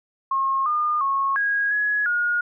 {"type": "tone with pitch steps", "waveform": "sine", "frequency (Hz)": [1079, 1214, 1094, 1644, 1681, 1435], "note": ["C#6", "D#6", "C#6", "G#6", "G#6", "F6"], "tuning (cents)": [-47, -43, -23, -18, 20, 47], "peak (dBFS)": -19, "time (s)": [0.31, 2.41], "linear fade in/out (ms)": 5, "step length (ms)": 350, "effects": []}